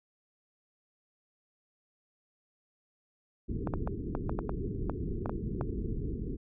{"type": "low-pass noise", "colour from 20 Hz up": "pink", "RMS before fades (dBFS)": -35, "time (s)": [3.48, 6.37], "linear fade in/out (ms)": 20, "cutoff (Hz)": 440, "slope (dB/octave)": 96}
{"type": "clicks", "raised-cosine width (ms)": 1, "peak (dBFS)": -19, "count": 11, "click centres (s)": [3.673, 3.738, 3.875, 4.151, 4.295, 4.39, 4.494, 4.897, 5.259, 5.295, 5.611]}
{"effects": []}